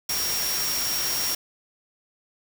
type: tone in noise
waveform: sine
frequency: 5588 Hz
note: F8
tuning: in tune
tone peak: -27 dBFS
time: 0.09-1.35 s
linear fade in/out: 5 ms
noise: white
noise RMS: -28 dBFS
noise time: 0.09-1.35 s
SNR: -2 dB
effects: none